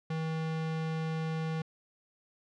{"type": "tone", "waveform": "square", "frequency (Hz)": 160, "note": "D#3", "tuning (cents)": 49, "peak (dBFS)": -32, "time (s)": [0.1, 1.62], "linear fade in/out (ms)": 5, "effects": ["low-pass 4000 Hz 12 dB/octave"]}